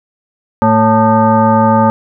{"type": "tone with frequency modulation", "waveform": "sine", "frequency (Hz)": 554.4, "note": "C#5", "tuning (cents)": 0, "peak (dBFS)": -6, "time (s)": [0.62, 1.9], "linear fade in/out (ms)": 0, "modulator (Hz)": 332, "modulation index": 1.7, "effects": []}